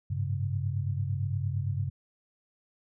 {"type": "tone cluster", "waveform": "sine", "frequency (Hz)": [97.3, 106.1, 136], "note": ["G2", "G#2", "C#3"], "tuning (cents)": [-12, 38, -33], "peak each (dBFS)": [-30, -36, -32], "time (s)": [0.1, 1.9], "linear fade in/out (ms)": 10, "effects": []}